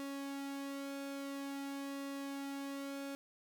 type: tone with flanger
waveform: sawtooth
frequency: 277.4 Hz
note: C#4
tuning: 1 cent sharp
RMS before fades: -43 dBFS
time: 0-3.15 s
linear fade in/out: 0 ms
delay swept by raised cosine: 1.3 to 2.6 ms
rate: 0.49 Hz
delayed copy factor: -0.5
effects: none